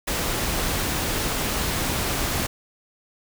pink noise, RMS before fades -25 dBFS, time 0.07-2.47 s, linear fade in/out 10 ms, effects none

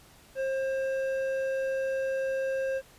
sine tone with hard clipping, 533 Hz, C5, 32 cents sharp, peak -29 dBFS, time 0.35-2.82 s, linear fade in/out 50 ms, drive 8 dB, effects pink hiss -56 dBFS RMS until 2.98 s + resampled to 32000 Hz

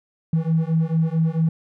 triangle beating tone pair, 159.8 / 164.3 Hz, D#3 / E3, +47 / -5 cents, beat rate 4.5 Hz, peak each -17 dBFS, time 0.33-1.49 s, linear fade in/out 5 ms, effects tanh soft clip ceiling -13 dBFS

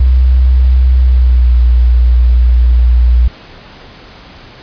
sine tone with pitch glide, 63.5 to 60.18 Hz, B1 to B1, +49 to -44 cents, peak -4 dBFS, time 0-3.28 s, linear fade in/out 5 ms, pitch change -93 cents, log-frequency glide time 0.97-1.62 s, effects pink hiss -35 dBFS RMS until 4.62 s + resampled to 11025 Hz

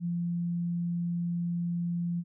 sine tone, 172.5 Hz, F3, 21 cents flat, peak -28 dBFS, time 0-2.24 s, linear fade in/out 50 ms, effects none

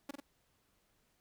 sawtooth tone with echo, 281.7 Hz, C#4, 28 cents sharp, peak -35 dBFS, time 0.09-0.11 s, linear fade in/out 5 ms, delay 46 ms, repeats 2, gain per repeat -3 dB, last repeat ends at 0.202 s, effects pink hiss -75 dBFS RMS until 1.2 s

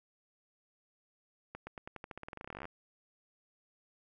accelerating click train, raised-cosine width 0.5 ms, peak -28 dBFS, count 25, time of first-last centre 1.55-2.654 s, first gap 120 ms, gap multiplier 0.9, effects none

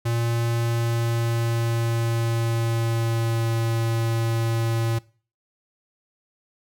square tone with pitch glide, 116.8 to 114.59 Hz, A#2 to A#2, +4 to -29 cents, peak -22 dBFS, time 0.05-4.99 s, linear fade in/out 10 ms, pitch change -33 cents, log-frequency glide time 0.52-3.52 s, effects noise-tail reverb RT60 0.4 s tail -21 dB re dry

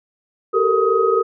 sine tone cluster, 386.8 / 442.7 / 465.9 / 1259 Hz, G4 / A4 / A#4 / D#6, -23 / +11 / -1 / +20 cents, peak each -19 dBFS, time 0.53-1.23 s, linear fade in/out 20 ms, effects none

